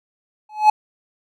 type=tone with exponential growth; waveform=triangle; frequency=852 Hz; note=G#5; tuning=44 cents sharp; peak=-3 dBFS; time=0.49-0.7 s; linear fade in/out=5 ms; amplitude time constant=44 ms; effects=none